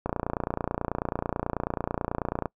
click train, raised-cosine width 1 ms, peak -13 dBFS, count 71, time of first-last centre 0.06-2.457 s, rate 29.2 Hz, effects noise-tail reverb RT60 0.1 s tail -25 dB re dry

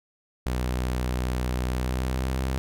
sawtooth tone with pitch glide, 62.4 to 65.2 Hz, B1 to C2, +19 to -5 cents, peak -21 dBFS, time 0.46-2.58 s, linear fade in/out 0 ms, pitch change +76 cents, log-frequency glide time 1.69-2.41 s, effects none

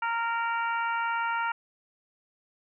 harmonic tone, 462.9 Hz, A#4, 12 cents flat, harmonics 2 / 3 / 4 / 5 / 6, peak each -29 / -30 / -39 / -39 / -42 dBFS, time 0.02-1.52 s, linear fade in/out 5 ms, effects none

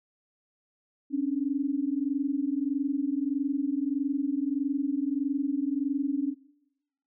sine tone pair together, 270 / 291.6 Hz, C#4 / D4, -45 / -12 cents, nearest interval minor second, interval 133 cents, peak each -28 dBFS, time 1.1-6.35 s, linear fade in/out 50 ms, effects noise-tail reverb RT60 0.9 s tail -23 dB re dry

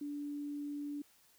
sine tone, 290.1 Hz, D4, 21 cents flat, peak -38 dBFS, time 0.01-1.02 s, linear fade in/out 5 ms, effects white hiss -67 dBFS RMS until 1.38 s

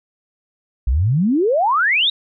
sine exponential sweep, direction up, 55 to 3883 Hz, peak -13 dBFS, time 0.87-2.1 s, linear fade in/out 5 ms, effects none

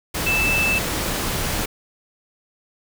sine tone in noise, 2637 Hz, E7, in tune, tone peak -18 dBFS, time 0.26-0.79 s, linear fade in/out 10 ms, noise pink, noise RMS -24 dBFS, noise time 0.14-1.66 s, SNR +3 dB, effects none

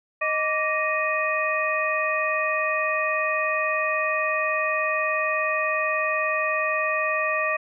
harmonic tone with a mistuned harmonic, 622.3 Hz, D#5, in tune, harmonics 1 / 2 / 3 / 4, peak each -27 / -27 / -27 / -27 dBFS, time 0.21-7.57 s, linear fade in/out 10 ms, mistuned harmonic 2, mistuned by -120 cents, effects none

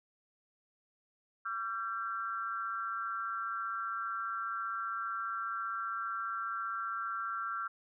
sine tone with amplitude modulation, 1361 Hz, F6, 45 cents flat, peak -30 dBFS, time 1.45-7.68 s, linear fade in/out 10 ms, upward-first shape sine, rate 215 Hz, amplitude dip 95%, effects none

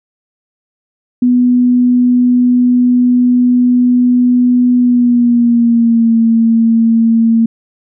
sine tone with pitch glide, 246.9 to 227.7 Hz, B3 to A#3, 0 to -40 cents, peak -6 dBFS, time 1.22-7.46 s, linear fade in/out 5 ms, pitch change -140 cents, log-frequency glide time 4.76-6.15 s, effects none

